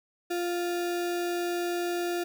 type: tone with sample-and-hold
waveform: sine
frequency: 349.2 Hz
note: F4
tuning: in tune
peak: -27 dBFS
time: 0.3-2.24 s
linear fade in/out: 10 ms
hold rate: 1050 Hz
effects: none